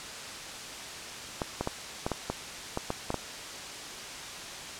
clicks, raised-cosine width 1 ms, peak -15 dBFS, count 10, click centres 1.418 / 1.61 / 1.674 / 2.065 / 2.117 / 2.3 / 2.774 / 2.904 / 3.104 / 3.143 s, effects white hiss -40 dBFS RMS until 4.79 s + low-pass 7000 Hz 12 dB/octave

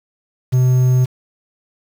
triangle tone with quantisation, 127 Hz, B2, 49 cents sharp, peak -8 dBFS, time 0.52-1.06 s, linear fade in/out 20 ms, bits 6, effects none

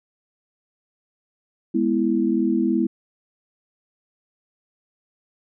sine chord, E major, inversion first, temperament equal, 207.7 / 246.9 / 329.6 Hz, G#3 / B3 / E4, 0 / 0 / 0 cents, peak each -23 / -22 / -21 dBFS, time 1.74-2.87 s, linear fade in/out 10 ms, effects none

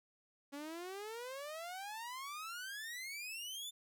sawtooth exponential sweep, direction up, 277.2 to 3578 Hz, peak -40 dBFS, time 0.52-3.71 s, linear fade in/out 20 ms, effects none

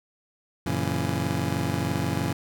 25% pulse chord, F# dominant seventh, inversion none, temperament just, 92.5 / 115.62 / 138.75 / 166.5 Hz, F#2 / A#2 / C#3 / E3, 0 / -14 / +2 / +18 cents, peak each -27 dBFS, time 0.66-2.33 s, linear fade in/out 5 ms, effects none

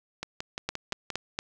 two click trains, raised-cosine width 0.2 ms, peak -16 / -12 dBFS, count 6 / 4, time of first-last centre 0.23-1.103 / 0.69-1.389 s, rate 5.73 / 4.29 Hz, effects none

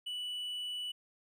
triangle tone, 2960 Hz, F#7, in tune, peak -35 dBFS, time 0.06-0.92 s, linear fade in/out 10 ms, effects none

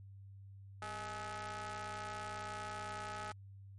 sawtooth ring-modulated tone, 218.2 Hz, A3, 14 cents flat, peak -35 dBFS, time 0.82-3.32 s, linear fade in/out 2 ms, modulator 1060 Hz, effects added 98 Hz sine -51 dBFS peak until 3.78 s + MP3 48 kbps

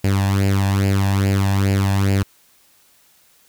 sawtooth tone with flanger, 98 Hz, G2, in tune, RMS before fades -17 dBFS, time 0.04-2.23 s, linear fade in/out 5 ms, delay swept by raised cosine 0.41 to 1.18 ms, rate 2.4 Hz, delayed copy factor +0.7, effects white hiss -55 dBFS RMS until 3.48 s

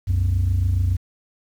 sine tone pair together, 65.41 / 92.5 Hz, C2 / F#2, 0 / 0 cents, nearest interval tritone, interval 600 cents, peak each -20 / -16 dBFS, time 0.07-0.97 s, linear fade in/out 20 ms, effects tanh soft clip ceiling -14 dBFS + 8-bit

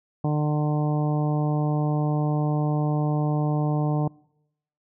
harmonic tone, 150 Hz, D3, 37 cents sharp, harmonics 1 / 2 / 3 / 4 / 5 / 6 / 7, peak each -22 / -28 / -34 / -34 / -33 / -38 / -40 dBFS, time 0.24-4.08 s, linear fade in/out 5 ms, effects noise-tail reverb RT60 0.8 s tail -25 dB re dry

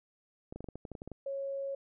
clicks, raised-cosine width 2 ms, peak -29 dBFS, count 12, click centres 0.525 / 0.56 / 0.606 / 0.643 / 0.687 / 0.756 / 0.852 / 0.917 / 0.952 / 1.019 / 1.076 / 1.117 s
sine tone, 550 Hz, C#5, 14 cents flat, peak -34 dBFS, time 1.26-1.75 s, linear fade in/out 5 ms
effects none

